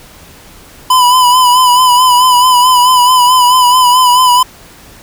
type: tone with vibrato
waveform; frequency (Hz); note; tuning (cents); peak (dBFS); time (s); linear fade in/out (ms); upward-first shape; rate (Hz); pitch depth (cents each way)
square; 999; B5; +20; -5; 0.9-4.43; 5; sine; 4.6; 44
effects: pink hiss -37 dBFS RMS until 5.02 s